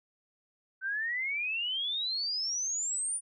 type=exponential sweep; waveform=sine; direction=up; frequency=1516 to 9590 Hz; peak=-30 dBFS; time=0.81-3.21 s; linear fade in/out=50 ms; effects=none